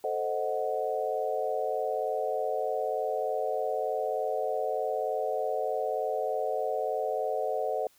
sine chord, A diminished seventh, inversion none, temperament equal, 440 / 523.3 / 622.3 / 740 Hz, A4 / C5 / Eb5 / Gb5, 0 / 0 / 0 / 0 cents, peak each -33 dBFS, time 0.04-7.87 s, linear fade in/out 2 ms, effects white hiss -63 dBFS RMS until 7.98 s

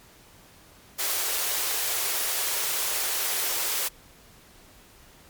white high-pass noise, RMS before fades -27 dBFS, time 0.98-3.89 s, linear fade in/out 20 ms, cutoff 350 Hz, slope 48 dB/octave, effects pink hiss -53 dBFS RMS until 5.29 s + MP3 96 kbps

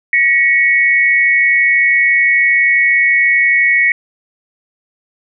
sine tone pair together, 1914.7 / 2217 Hz, A#6 / C#7, +46 / 0 cents, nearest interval minor third, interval 254 cents, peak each -11 dBFS, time 0.13-3.92 s, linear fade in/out 2 ms, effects none

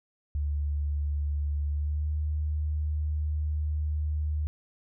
sine tone with pitch glide, 73 to 75.71 Hz, D2 to D#2, -10 to -47 cents, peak -26 dBFS, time 0.35-4.47 s, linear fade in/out 0 ms, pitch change +63 cents, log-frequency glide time 1.69-2.1 s, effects none

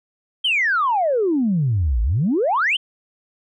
sine exponential two-way sweep, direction down then up, 3225 to 52 to 3225 Hz, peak -15 dBFS, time 0.44-2.77 s, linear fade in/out 10 ms, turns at 2.02 s, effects tanh soft clip ceiling -11 dBFS

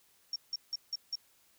sine tone bursts, 5530 Hz, F8, 18 cents flat, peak -32 dBFS, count 5, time 0.33-1.155 s, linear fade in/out 2 ms, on 29 ms, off 170 ms, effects white hiss -67 dBFS RMS until 1.58 s

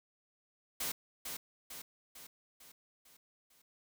white noise with echo, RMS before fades -37 dBFS, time 0.8-0.92 s, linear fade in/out 5 ms, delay 450 ms, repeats 6, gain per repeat -5 dB, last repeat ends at 3.62 s, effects none

